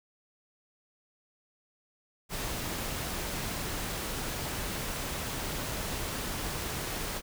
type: noise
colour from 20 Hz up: pink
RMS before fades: -35 dBFS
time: 2.29-7.22 s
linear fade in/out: 50 ms
effects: none